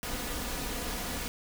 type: noise with comb filter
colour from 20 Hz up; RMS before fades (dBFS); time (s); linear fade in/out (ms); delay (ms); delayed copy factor
pink; -35; 0.03-1.28; 0; 4.1; +0.5
effects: none